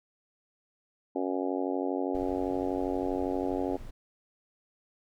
harmonic tone, 92.5 Hz, F#2, in tune, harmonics 3 / 4 / 5 / 6 / 7 / 8 / 9, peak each -32 / -34 / -36 / -38 / -39 / -40 / -41 dBFS, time 1.15-3.77 s, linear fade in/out 10 ms
brown noise, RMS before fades -44 dBFS, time 2.14-3.91 s, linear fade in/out 10 ms
effects none

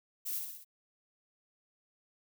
violet noise with echo, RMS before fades -37 dBFS, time 0.25-0.4 s, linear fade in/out 20 ms, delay 62 ms, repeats 4, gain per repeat -4 dB, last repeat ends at 0.648 s, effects none

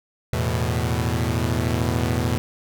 sawtooth chord, E suspended fourth, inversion none, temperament equal, 82.41 / 110 / 123.47 Hz, E2 / A2 / B2, 0 / 0 / 0 cents, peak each -21 dBFS, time 0.33-2.38 s, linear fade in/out 0 ms, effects none

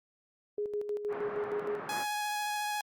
sine tone with tremolo, 415.3 Hz, G#4, in tune, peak -30 dBFS, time 0.58-1.8 s, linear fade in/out 2 ms, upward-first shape square, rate 6.4 Hz, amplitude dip 55%
white band-pass noise, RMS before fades -42 dBFS, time 1.08-2.06 s, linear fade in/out 50 ms, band 140 to 1500 Hz, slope 24 dB/octave
sawtooth tone with vibrato, 836 Hz, G#5, 11 cents sharp, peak -28 dBFS, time 1.89-2.81 s, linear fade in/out 2 ms, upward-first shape sine, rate 14 Hz, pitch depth 11 cents each way
effects Opus 48 kbps

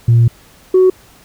sine tone pair in turn, 117.1 / 371.8 Hz, A#2 / F#4, +8 / +8 cents, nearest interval octave + minor sixth, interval 2000 cents, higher second, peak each -4 dBFS, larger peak neither, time 0.08-0.28 / 0.74-0.9 s, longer first, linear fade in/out 5 ms, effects tanh soft clip ceiling -3 dBFS + pink hiss -45 dBFS RMS until 1.24 s

